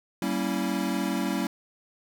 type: chord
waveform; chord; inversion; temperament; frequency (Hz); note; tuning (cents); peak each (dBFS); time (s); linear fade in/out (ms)
square; G diminished seventh; none; equal with one note detuned; 192.63 / 233.1 / 277.2 / 329.6; G3 / Bb3 / Db4 / Fb4; -30 / 0 / 0 / 0; -31 / -33 / -32 / -33; 0.22-1.47; 2
effects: none